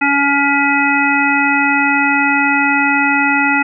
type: harmonic tone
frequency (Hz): 282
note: C#4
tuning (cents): +30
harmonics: 1 / 3 / 5 / 7 / 9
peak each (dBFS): -17 / -17 / -17 / -17 / -17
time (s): 0.01-3.63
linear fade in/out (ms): 10
effects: none